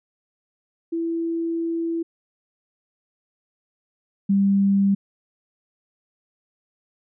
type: tone pair in turn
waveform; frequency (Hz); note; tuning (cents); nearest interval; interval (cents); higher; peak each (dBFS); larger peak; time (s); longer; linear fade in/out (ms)
sine; 332.4 / 197.65; E4 / G3; +15 / +15; major sixth; 900; first; -22 / -15; second; 0.92-2.03 / 4.29-4.95; first; 10
effects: none